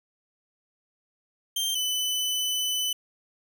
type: tone pair in turn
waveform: sawtooth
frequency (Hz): 3158 / 3005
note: G7 / F#7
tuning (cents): +12 / +26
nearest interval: minor second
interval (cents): 86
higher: first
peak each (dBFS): -22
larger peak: neither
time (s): 1.56-1.75 / 1.75-2.93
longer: second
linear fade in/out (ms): 5
effects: none